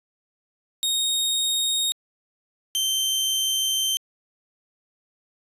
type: tone pair in turn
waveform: sawtooth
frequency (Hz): 3729 / 3117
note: A#7 / G7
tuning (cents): 0 / -11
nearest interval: minor third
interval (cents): 311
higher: first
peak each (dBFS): -18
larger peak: neither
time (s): 0.83-1.92 / 2.75-3.97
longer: second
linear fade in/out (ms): 0
effects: resampled to 32000 Hz